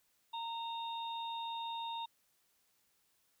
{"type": "harmonic tone", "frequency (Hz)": 922, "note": "A#5", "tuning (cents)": -19, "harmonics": [1, 3, 4], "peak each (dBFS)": [-39, -54, -45], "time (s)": [0.33, 2.06], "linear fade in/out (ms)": 10, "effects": ["white hiss -75 dBFS RMS until 3.4 s"]}